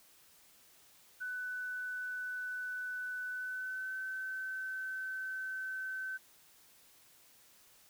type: tone with pitch glide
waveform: sine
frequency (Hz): 1496 to 1531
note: F#6 to G6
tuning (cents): +19 to -41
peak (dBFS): -37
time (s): 1.2-6.18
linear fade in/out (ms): 20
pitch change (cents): +40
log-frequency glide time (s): 3.3-3.97
effects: white hiss -63 dBFS RMS until 7.89 s